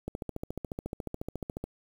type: click train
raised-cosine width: 2 ms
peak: -21 dBFS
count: 23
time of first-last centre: 0.08-1.64 s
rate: 14.1 Hz
effects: 8-bit